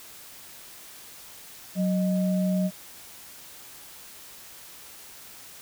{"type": "tone pair together", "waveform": "sine", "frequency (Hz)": [185, 619], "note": ["F#3", "D#5"], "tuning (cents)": [0, -9], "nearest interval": "octave + major sixth", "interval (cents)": 2091, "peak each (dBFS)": [-22, -31], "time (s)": [1.75, 2.71], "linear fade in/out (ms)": 50, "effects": ["white hiss -46 dBFS RMS until 5.61 s"]}